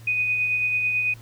sine tone with tremolo, 2489 Hz, D#7, in tune, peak -19 dBFS, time 0.07-1.14 s, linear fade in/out 5 ms, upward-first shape sine, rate 9.1 Hz, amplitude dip 30%, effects added 114 Hz sine -42 dBFS peak until 1.21 s + pink hiss -52 dBFS RMS until 1.21 s

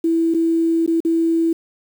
sine tone with dropouts, 330 Hz, E4, 2 cents sharp, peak -14 dBFS, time 0.04-1.53 s, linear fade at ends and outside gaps 5 ms, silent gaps 0.34-0.345 / 0.863-0.876 / 1.004-1.049 s, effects 7-bit

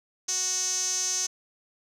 sawtooth tone with band-pass filter, 370 Hz, F#4, in tune, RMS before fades -28 dBFS, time 0.28-1.27 s, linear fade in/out 10 ms, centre 6200 Hz, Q 9.4, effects none

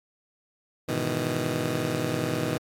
15% pulse chord, E major seventh, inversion first, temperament just, 103.01 / 123.61 / 154.51 / 164.81 Hz, G#2 / B2 / D#3 / E3, -14 / +2 / -12 / 0 cents, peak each -30 / -24 / -25 / -27 dBFS, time 0.88-2.58 s, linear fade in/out 10 ms, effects AAC 64 kbps

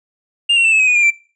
triangle tone with pitch steps, 2804 / 2734 / 2665 / 2598 / 2533 / 2469 / 2407 / 2347 Hz, F7 / F7 / E7 / E7 / D#7 / D#7 / D7 / D7, +6 / -37 / +18 / -26 / +30 / -14 / +42 / -2 cents, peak -8 dBFS, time 0.49-1.106 s, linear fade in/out 10 ms, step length 77 ms, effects noise-tail reverb RT60 0.4 s tail -21 dB re dry + resampled to 22050 Hz

